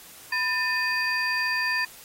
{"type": "tone cluster", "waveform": "sine", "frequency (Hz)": [995, 1790, 2495, 4718], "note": ["B5", "A6", "D#7", "D8"], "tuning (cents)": [13, 29, 4, 7], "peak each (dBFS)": [-32, -25, -30, -32], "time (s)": [0.32, 1.85], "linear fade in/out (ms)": 5, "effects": ["white hiss -47 dBFS RMS until 2.04 s", "AAC 48 kbps"]}